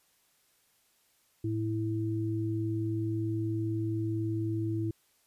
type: tone pair together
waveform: sine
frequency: 109.6 / 328.4 Hz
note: A2 / E4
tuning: -6 / -6 cents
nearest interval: octave + perfect fifth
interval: 1900 cents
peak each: -31 / -32 dBFS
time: 1.44-4.91 s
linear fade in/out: 5 ms
effects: white hiss -69 dBFS RMS until 5.26 s + resampled to 32000 Hz